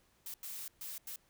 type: noise bursts at uneven times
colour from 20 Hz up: blue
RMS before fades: -44 dBFS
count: 4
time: 0.26-0.34 / 0.43-0.68 / 0.81-0.98 / 1.07-1.16 s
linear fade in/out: 2 ms
effects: pink hiss -71 dBFS RMS until 1.29 s